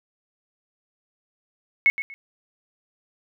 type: tone with echo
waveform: sine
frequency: 2194 Hz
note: C#7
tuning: 18 cents flat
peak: -13 dBFS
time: 1.86-1.9 s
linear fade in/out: 0 ms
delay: 120 ms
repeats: 2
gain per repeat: -12 dB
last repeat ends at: 2.14 s
effects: none